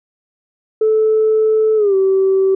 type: tone with pitch glide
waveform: sine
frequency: 436.2 to 384.1 Hz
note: A4 to G4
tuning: -15 to -35 cents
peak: -9 dBFS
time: 0.81-2.55 s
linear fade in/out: 5 ms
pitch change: -220 cents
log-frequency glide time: 1.76-1.95 s
effects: tanh soft clip ceiling -6 dBFS